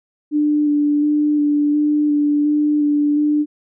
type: tone with vibrato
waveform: sine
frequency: 295.6 Hz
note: D4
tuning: 11 cents sharp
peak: -13 dBFS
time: 0.31-3.46 s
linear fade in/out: 50 ms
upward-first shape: square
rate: 1.4 Hz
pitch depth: 13 cents each way
effects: none